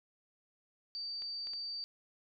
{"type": "tone", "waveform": "sine", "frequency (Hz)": 4626, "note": "D8", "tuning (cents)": -27, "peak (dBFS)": -38, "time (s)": [0.95, 1.84], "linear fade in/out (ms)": 0}
{"type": "clicks", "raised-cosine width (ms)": 0.2, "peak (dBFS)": -36, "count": 3, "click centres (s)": [1.221, 1.471, 1.535]}
{"effects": []}